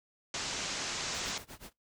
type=low-pass noise; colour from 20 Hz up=white; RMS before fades=-37 dBFS; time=0.34-1.38 s; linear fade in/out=2 ms; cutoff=7300 Hz; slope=48 dB/octave
type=noise with tremolo; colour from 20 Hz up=pink; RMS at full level=-46 dBFS; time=1.13-1.73 s; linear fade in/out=20 ms; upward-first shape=sine; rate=8.2 Hz; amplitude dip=95%
effects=noise-tail reverb RT60 0.2 s tail -26 dB re dry